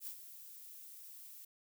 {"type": "noise with ADSR envelope", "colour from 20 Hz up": "violet", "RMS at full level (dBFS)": -43, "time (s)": [0, 1.45], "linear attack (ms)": 67, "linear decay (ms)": 86, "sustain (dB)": -10, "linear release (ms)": 5, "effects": []}